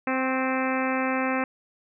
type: harmonic tone with a mistuned harmonic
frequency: 260.8 Hz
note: C4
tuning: 5 cents flat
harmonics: 1 / 2 / 3 / 4 / 5 / 6 / 7 / 8 / 9 / 10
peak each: -27 / -30 / -32 / -33 / -34 / -35 / -35 / -36 / -37 / -37 dBFS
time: 0.07-1.44 s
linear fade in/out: 2 ms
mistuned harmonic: 4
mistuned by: +20 cents
effects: none